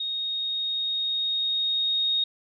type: tone with level ramp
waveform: sine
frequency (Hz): 3729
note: A#7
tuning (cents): 0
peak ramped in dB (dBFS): -27 to -21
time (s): 0-2.24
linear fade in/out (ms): 5
effects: none